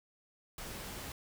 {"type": "noise", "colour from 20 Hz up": "pink", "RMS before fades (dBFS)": -44, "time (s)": [0.58, 1.12], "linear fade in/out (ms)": 2, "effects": []}